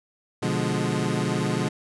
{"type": "chord", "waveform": "25% pulse", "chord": "B diminished seventh", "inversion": "none", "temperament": "equal", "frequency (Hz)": [123.47, 146.83, 174.61, 207.7], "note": ["B2", "D3", "F3", "Ab3"], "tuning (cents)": [0, 0, 0, 0], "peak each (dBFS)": -25, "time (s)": [0.42, 1.69], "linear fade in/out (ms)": 10, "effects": ["resampled to 24000 Hz"]}